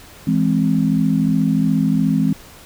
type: chord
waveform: sine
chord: E augmented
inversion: none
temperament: equal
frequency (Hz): 164.81 / 207.7 / 261.6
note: E3 / G#3 / B#3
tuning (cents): 0 / 0 / 0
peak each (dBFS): -18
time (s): 0.27-2.33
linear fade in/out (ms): 5
effects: pink hiss -42 dBFS RMS until 2.65 s